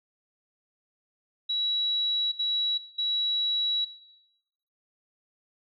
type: tone bursts at uneven times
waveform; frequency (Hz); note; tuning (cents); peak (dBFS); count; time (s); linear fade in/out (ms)
sine; 3900; B7; -23; -25; 3; 1.49-2.32 / 2.39-2.78 / 2.98-3.85; 10
effects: noise-tail reverb RT60 0.9 s tail -17 dB re dry